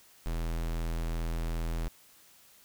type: tone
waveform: square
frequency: 41.31 Hz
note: E1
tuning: 4 cents sharp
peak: -31 dBFS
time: 0.26-1.88 s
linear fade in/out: 0 ms
effects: white hiss -59 dBFS RMS until 2.64 s